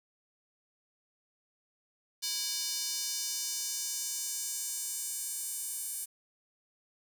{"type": "tone with high-pass filter sweep", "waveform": "square", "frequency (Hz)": 329.6, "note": "E4", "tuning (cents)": 0, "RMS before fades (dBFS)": -36, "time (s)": [2.22, 6.06], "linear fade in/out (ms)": 20, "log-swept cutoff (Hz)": [4700, 9300], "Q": 2, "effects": ["9-bit"]}